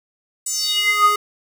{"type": "tone with high-pass filter sweep", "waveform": "square", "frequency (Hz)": 415.3, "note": "G#4", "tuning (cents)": 0, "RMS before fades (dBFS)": -18, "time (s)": [0.46, 1.16], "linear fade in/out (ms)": 5, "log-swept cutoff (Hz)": [8200, 860], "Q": 6.2, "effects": []}